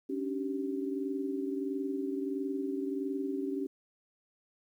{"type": "tone cluster", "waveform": "sine", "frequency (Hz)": [277, 298.5, 386.2], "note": ["C#4", "D4", "G4"], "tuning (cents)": [-1, 28, -26], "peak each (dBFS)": [-34, -40, -36], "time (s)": [0.09, 3.67], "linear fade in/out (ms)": 10, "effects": ["11-bit"]}